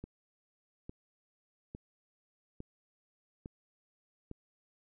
click train, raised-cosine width 3 ms, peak -30 dBFS, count 6, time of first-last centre 0.04-4.314 s, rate 1.17 Hz, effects none

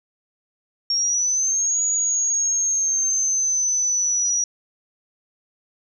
sine exponential two-way sweep, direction up then down, 5520 to 6800 to 5790 Hz, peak -18 dBFS, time 0.9-4.44 s, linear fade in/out 2 ms, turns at 1.83 s, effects none

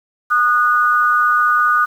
sine tone pair together, 1222.2 / 1467 Hz, D#6 / F#6, -31 / -15 cents, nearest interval minor third, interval 316 cents, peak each -13 / -15 dBFS, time 0.3-1.86 s, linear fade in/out 20 ms, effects 7-bit

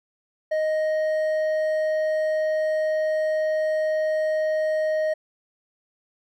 sine tone with hard clipping, 623 Hz, D#5, 2 cents sharp, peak -22 dBFS, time 0.51-5.14 s, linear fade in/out 10 ms, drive 5 dB, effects none

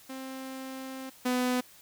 sawtooth tone pair in turn, 263.8 / 250.3 Hz, C4 / B3, +14 / +23 cents, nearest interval minor second, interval 91 cents, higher first, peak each -34 / -22 dBFS, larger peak second, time 0.09-1.1 / 1.25-1.61 s, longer first, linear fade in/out 10 ms, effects white hiss -55 dBFS RMS until 1.81 s

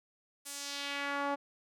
sawtooth tone with band-pass filter sweep, 282.9 Hz, C#4, 35 cents sharp, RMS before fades -37 dBFS, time 0.45-1.36 s, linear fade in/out 20 ms, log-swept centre 10000 to 800 Hz, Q 1.4, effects none

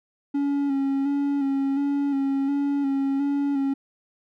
triangle tone with vibrato, 278.2 Hz, C#4, 6 cents sharp, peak -19 dBFS, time 0.34-3.74 s, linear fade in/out 10 ms, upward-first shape square, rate 1.4 Hz, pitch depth 28 cents each way, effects none

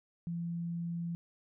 sine tone, 170 Hz, F3, 46 cents flat, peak -34 dBFS, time 0.27-1.15 s, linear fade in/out 0 ms, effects none

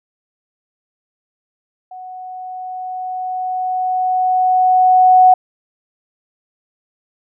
sine tone with level ramp, 740 Hz, F#5, in tune, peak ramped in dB -30 to -4 dBFS, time 1.91-5.34 s, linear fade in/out 5 ms, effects none

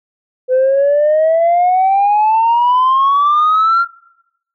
sine exponential sweep, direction up, 505 to 1396.9 Hz, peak -7 dBFS, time 0.48-3.86 s, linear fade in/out 50 ms, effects noise-tail reverb RT60 0.8 s tail -22 dB re dry + tanh soft clip ceiling -6 dBFS

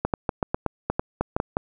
clicks, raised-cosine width 1 ms, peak -8 dBFS, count 12, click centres 0.05 / 0.138 / 0.292 / 0.428 / 0.545 / 0.663 / 0.9 / 0.995 / 1.21 / 1.365 / 1.401 / 1.569 s, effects none

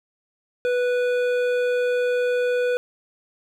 sine tone with hard clipping, 492.8 Hz, B4, 4 cents flat, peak -21 dBFS, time 0.65-2.77 s, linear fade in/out 0 ms, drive 11 dB, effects none

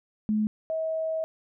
sine tone pair in turn, 213.9 / 641 Hz, A3 / E5, -49 / -49 cents, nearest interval octave + perfect fifth, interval 1900 cents, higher second, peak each -22 / -26 dBFS, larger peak first, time 0.29-0.47 / 0.7-1.24 s, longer second, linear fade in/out 0 ms, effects none

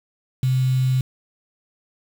sine tone with quantisation, 129.5 Hz, C3, 17 cents flat, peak -16 dBFS, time 0.43-1.01 s, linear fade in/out 2 ms, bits 6, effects none

